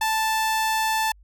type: tone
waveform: sawtooth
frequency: 880 Hz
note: A5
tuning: in tune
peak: -17 dBFS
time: 0.01-1.12 s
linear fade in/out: 5 ms
effects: added 50 Hz sine -49 dBFS peak until 1.23 s